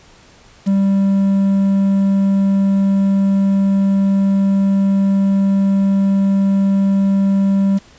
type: tone with quantisation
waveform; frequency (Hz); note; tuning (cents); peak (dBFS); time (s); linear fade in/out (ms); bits
triangle; 196; G3; 0; -9; 0.66-7.79; 20; 6
effects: pink hiss -46 dBFS RMS until 7.98 s + resampled to 16000 Hz